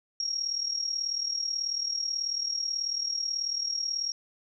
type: tone with amplitude modulation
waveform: sine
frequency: 5588 Hz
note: F8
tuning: in tune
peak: -25 dBFS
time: 0.2-4.12 s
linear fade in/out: 2 ms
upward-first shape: sine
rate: 38.3 Hz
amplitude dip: 70%
effects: none